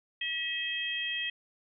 harmonic tone, 643 Hz, E5, 43 cents flat, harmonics 3 / 4 / 5, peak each -36 / -36 / -34 dBFS, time 0.21-1.3 s, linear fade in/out 5 ms, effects none

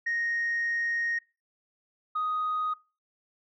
sine tone pair in turn, 1864.7 / 1247.6 Hz, A#6 / D#6, 0 / +4 cents, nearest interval perfect fifth, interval 696 cents, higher first, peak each -25 dBFS, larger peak neither, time 0.06-1.19 / 2.15-2.74 s, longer first, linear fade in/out 10 ms, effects noise-tail reverb RT60 0.3 s tail -23 dB re dry + tanh soft clip ceiling -23 dBFS

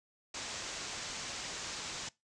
white low-pass noise, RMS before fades -42 dBFS, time 0.34-2.09 s, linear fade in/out 5 ms, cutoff 7500 Hz, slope 48 dB/octave, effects noise-tail reverb RT60 0.2 s tail -21 dB re dry + resampled to 22050 Hz

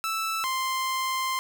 sawtooth tone pair in turn, 1318.5 / 1046.5 Hz, E6 / C6, 0 / 0 cents, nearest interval major third, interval 400 cents, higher first, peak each -23 / -22 dBFS, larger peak second, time 0.04-0.44 / 0.44-1.39 s, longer second, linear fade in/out 0 ms, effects none

